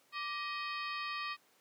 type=harmonic tone with a mistuned harmonic; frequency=629 Hz; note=D#5; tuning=19 cents sharp; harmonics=2 / 3 / 4 / 5 / 6 / 7 / 8; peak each=-40 / -44 / -43 / -49 / -52 / -48 / -53 dBFS; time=0.12-1.37 s; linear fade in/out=50 ms; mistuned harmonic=2; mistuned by=-120 cents; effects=pink hiss -68 dBFS RMS until 1.6 s + high-pass 300 Hz 12 dB/octave